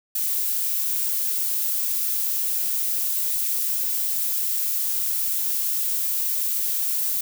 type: noise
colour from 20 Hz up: violet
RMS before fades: -24 dBFS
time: 0.15-7.21 s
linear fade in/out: 5 ms
effects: none